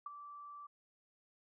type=tone with ADSR envelope; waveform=sine; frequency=1164 Hz; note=D6; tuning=16 cents flat; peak=-38 dBFS; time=0.06-0.67 s; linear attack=4 ms; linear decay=18 ms; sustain=-10 dB; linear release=9 ms; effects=none